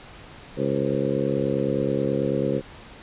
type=harmonic tone with a mistuned harmonic; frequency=69.3 Hz; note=C#2; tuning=in tune; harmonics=2 / 3 / 4 / 5 / 6 / 7 / 8; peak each=-29 / -29 / -29 / -29 / -29 / -29 / -29 dBFS; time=0.56-2.62 s; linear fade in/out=50 ms; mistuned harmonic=8; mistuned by=-65 cents; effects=pink hiss -44 dBFS RMS until 3.02 s + resampled to 8000 Hz